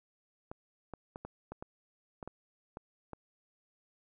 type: clicks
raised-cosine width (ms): 1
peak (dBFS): -28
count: 10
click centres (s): 0.515 / 0.937 / 1.159 / 1.25 / 1.52 / 1.625 / 2.228 / 2.276 / 2.771 / 3.133
effects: none